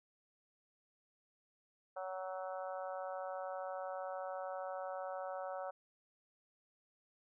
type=harmonic tone; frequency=187 Hz; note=F#3; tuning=19 cents sharp; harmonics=3 / 4 / 5 / 6 / 7 / 8; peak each=-43 / -45 / -51 / -54 / -50 / -56 dBFS; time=1.96-5.71 s; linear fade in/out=10 ms; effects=none